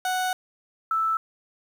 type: tone pair in turn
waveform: 30% pulse / sine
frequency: 740 / 1318.5 Hz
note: F#5 / E6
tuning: 0 / 0 cents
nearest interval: minor seventh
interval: 1000 cents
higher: second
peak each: -21 dBFS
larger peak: neither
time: 0.05-0.33 / 0.91-1.17 s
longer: first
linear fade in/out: 2 ms
effects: 9-bit